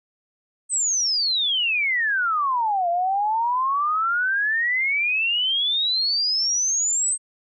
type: exponential two-way sweep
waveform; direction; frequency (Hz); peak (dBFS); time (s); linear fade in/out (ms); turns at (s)
sine; down then up; 8372 to 679 to 8372; -19; 0.69-7.18; 50; 2.89
effects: none